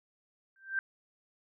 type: tone with exponential growth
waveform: sine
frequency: 1568 Hz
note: G6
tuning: in tune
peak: -25 dBFS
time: 0.56-0.79 s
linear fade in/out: 1 ms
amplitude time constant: 48 ms
effects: none